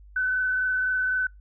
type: tone with frequency modulation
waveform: sine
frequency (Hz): 1510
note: F#6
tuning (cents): +35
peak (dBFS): -22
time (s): 0.16-1.27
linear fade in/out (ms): 5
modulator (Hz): 23.9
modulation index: 0.69
effects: noise-tail reverb RT60 0.2 s tail -26 dB re dry + added 50 Hz sine -46 dBFS peak until 1.4 s